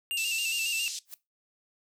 square tone with vibrato, 2729 Hz, F7, 41 cents flat, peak -29 dBFS, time 0.11-0.88 s, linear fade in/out 0 ms, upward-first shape square, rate 7.3 Hz, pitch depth 44 cents each way
pink band-pass noise, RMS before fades -37 dBFS, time 0.17-0.99 s, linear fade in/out 2 ms, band 4100 to 8100 Hz, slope 24 dB/octave
blue noise with exponential growth, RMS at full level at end -38 dBFS, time 1.05-1.14 s, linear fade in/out 0 ms, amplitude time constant 19 ms
effects noise-tail reverb RT60 0.2 s tail -19 dB re dry

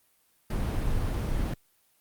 brown noise, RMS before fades -28 dBFS, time 0.5-1.54 s, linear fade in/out 5 ms, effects white hiss -67 dBFS RMS until 2 s + Opus 32 kbps

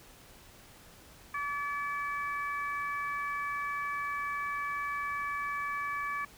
harmonic tone, 574 Hz, D5, 40 cents flat, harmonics 2 / 3 / 4, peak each -34 / -38 / -40 dBFS, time 1.34-6.25 s, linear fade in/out 5 ms, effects pink hiss -55 dBFS RMS until 6.37 s

